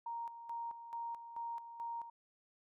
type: tone with tremolo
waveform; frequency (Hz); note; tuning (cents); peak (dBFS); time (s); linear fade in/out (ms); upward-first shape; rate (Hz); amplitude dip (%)
sine; 932.3; A#5; 0; -39; 0.06-2.1; 5; square; 2.3; 65
effects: none